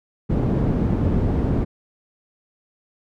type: low-pass noise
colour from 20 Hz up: white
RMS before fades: -20 dBFS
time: 0.29-1.65 s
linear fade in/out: 20 ms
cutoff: 220 Hz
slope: 12 dB/octave
effects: none